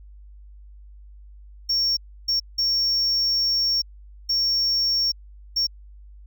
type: tone bursts at uneven times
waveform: triangle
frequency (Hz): 5500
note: F8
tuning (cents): -27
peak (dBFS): -17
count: 5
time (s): 1.69-1.97 / 2.28-2.4 / 2.58-3.82 / 4.29-5.12 / 5.56-5.67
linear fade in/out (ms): 10
effects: tanh soft clip ceiling -13 dBFS + added 50 Hz sine -42 dBFS peak until 6.26 s